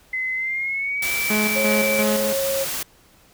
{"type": "tone with pitch glide", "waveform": "sine", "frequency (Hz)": [2043, 2320], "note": ["C7", "D7"], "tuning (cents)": [-42, -22], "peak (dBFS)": -22, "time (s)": [0.13, 2.03], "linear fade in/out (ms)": 5, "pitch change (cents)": 220, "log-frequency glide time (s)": [0.35, 1.12]}
{"type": "noise", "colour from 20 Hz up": "white", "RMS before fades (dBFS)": -27, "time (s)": [1.02, 2.83], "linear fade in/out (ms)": 5}
{"type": "tone with tremolo", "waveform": "sawtooth", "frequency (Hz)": 212.3, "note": "G#3", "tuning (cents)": 38, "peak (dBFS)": -16, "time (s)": [1.3, 2.33], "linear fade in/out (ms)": 5, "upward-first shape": "square", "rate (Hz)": 2.9, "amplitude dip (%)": 50}
{"type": "tone", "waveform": "sine", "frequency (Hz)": 544, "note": "C#5", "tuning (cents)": -33, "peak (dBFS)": -21, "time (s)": [1.55, 2.65], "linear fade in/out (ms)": 20}
{"effects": ["pink hiss -54 dBFS RMS until 3.33 s"]}